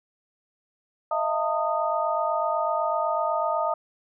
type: tone cluster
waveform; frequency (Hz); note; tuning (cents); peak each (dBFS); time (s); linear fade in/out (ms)
sine; 628 / 676 / 904 / 1239; D#5 / E5 / A5 / D#6; +16 / +43 / +47 / -8; -28; 1.11-3.74; 5
effects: none